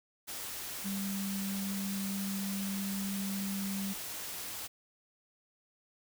sine tone in noise, 196.4 Hz, G3, 4 cents sharp, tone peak -34 dBFS, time 0.84-3.94 s, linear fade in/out 20 ms, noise white, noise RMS -41 dBFS, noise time 0.27-4.68 s, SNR +4 dB, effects none

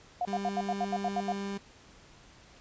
sine tone bursts, 716 Hz, F5, 43 cents sharp, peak -27 dBFS, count 10, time 0.21-1.322 s, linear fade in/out 2 ms, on 41 ms, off 78 ms
30% pulse tone, 198.8 Hz, G3, 25 cents sharp, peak -31 dBFS, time 0.27-1.58 s, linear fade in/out 10 ms
effects pink hiss -56 dBFS RMS until 2.6 s + resampled to 16000 Hz

